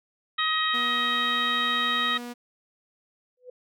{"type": "harmonic tone", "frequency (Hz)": 631, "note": "D#5", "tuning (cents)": 24, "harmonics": [2, 3, 4, 5, 6], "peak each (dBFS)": [-27, -28, -37, -32, -28], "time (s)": [0.38, 2.18], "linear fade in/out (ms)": 10}
{"type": "tone", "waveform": "sawtooth", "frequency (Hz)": 241.6, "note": "B3", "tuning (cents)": -38, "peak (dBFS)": -31, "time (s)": [0.73, 2.34], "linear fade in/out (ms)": 20}
{"type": "tone with exponential growth", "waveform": "sine", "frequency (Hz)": 499.3, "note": "B4", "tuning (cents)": 19, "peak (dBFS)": -36, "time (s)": [3.37, 3.5], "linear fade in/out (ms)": 5, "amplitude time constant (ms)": 27}
{"effects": []}